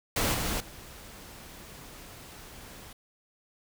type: noise with level steps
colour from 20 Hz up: pink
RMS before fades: -27 / -31 / -47 dBFS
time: 0.16-2.93 s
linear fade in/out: 5 ms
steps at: 0.34 / 0.6 s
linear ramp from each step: 5 ms
effects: none